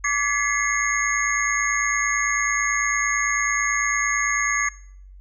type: tone cluster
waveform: sine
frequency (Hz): 1160 / 1699 / 2019 / 2128 / 6530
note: D6 / G#6 / B6 / C7 / G#8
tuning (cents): -22 / +39 / +38 / +29 / -30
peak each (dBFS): -26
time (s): 0.04-4.69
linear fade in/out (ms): 5
effects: noise-tail reverb RT60 0.6 s tail -21 dB re dry + added 47 Hz sine -41 dBFS peak until 5.2 s